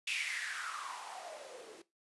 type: noise with band-pass filter sweep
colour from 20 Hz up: blue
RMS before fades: -42 dBFS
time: 0.07-1.82 s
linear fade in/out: 5 ms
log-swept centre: 2700 to 360 Hz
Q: 6.7
effects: noise-tail reverb RT60 0.2 s tail -17 dB re dry + resampled to 24000 Hz